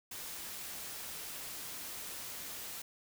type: noise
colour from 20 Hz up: white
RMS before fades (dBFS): -44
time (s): 0.11-2.82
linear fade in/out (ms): 5
effects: none